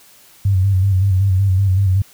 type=tone with vibrato; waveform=sine; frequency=95.9 Hz; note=G2; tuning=37 cents flat; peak=-11 dBFS; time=0.45-2.02 s; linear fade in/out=5 ms; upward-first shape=square; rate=5.3 Hz; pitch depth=52 cents each way; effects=white hiss -47 dBFS RMS until 2.13 s